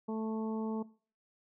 harmonic tone, 220 Hz, A3, in tune, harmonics 1 / 2 / 3 / 4 / 5, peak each -35 / -39 / -48 / -45 / -51 dBFS, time 0.08-0.83 s, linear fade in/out 10 ms, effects noise-tail reverb RT60 0.4 s tail -19 dB re dry

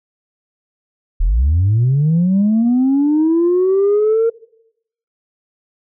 sine linear sweep, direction up, 34.65 to 462.6 Hz, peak -9 dBFS, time 1.2-4.3 s, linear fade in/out 10 ms, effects noise-tail reverb RT60 0.8 s tail -22 dB re dry + tanh soft clip ceiling -8 dBFS

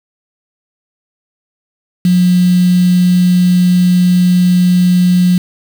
sine tone with quantisation, 179.7 Hz, F3, 50 cents sharp, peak -6 dBFS, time 2.05-5.38 s, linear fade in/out 2 ms, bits 4, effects none

